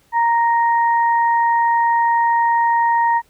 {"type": "tone pair together", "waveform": "sine", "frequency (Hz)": [932.3, 1864.6], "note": ["A#5", "A#6"], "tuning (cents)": [0, 0], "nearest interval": "octave", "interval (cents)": 1200, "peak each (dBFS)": [-13, -23], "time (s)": [0.12, 3.22], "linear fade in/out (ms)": 50, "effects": ["pink hiss -57 dBFS RMS until 3.29 s"]}